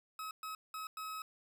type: tone bursts at uneven times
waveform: 40% pulse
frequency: 1280 Hz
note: D#6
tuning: 49 cents sharp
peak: -40 dBFS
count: 4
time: 0.19-0.31 / 0.43-0.55 / 0.74-0.87 / 0.97-1.22 s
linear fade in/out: 2 ms
effects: none